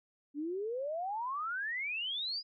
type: exponential sweep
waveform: sine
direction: up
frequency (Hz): 279.7 to 5020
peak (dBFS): -34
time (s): 0.34-2.43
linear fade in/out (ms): 50
effects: none